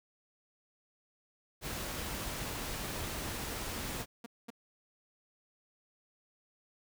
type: noise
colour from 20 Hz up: pink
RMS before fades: -39 dBFS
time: 1.61-4.06 s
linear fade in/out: 50 ms
type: tone bursts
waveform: sawtooth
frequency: 233.1 Hz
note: A#3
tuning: in tune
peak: -38 dBFS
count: 7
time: 3.03-4.504 s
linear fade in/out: 5 ms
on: 22 ms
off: 220 ms
effects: none